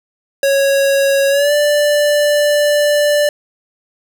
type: tone with pitch glide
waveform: square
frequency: 552 to 588.2 Hz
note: C#5 to D5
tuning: -7 to +3 cents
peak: -11 dBFS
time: 0.43-3.29 s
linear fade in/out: 2 ms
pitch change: +110 cents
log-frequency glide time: 1.29-1.53 s
effects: none